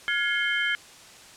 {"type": "tone cluster", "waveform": "sine", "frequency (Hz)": [1421, 1681, 2150, 3109], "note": ["F6", "G#6", "C7", "G7"], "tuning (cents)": [30, 20, 47, -15], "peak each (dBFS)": [-30, -27, -28, -30], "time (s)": [0.08, 0.75], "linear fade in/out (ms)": 0, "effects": ["white hiss -48 dBFS RMS until 1.36 s", "low-pass 8000 Hz 12 dB/octave"]}